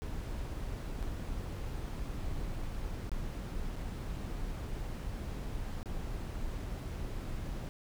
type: noise with dropouts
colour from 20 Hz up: brown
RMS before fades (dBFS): -38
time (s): 0.02-7.69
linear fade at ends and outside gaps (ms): 0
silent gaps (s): 1.024-1.027 / 3.094-3.117 / 3.758-3.764 / 5.83-5.858
effects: none